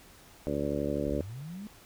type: harmonic tone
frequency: 72 Hz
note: D2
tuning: 34 cents flat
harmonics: 1 / 2 / 3 / 4 / 5 / 6 / 7 / 8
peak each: -40 / -38 / -37 / -34 / -37 / -38 / -37 / -36 dBFS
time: 0.47-1.21 s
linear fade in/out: 0 ms
type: linear sweep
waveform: sine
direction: up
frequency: 39.68 to 216.6 Hz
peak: -38 dBFS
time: 1.06-1.67 s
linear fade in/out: 0 ms
effects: pink hiss -55 dBFS RMS until 1.85 s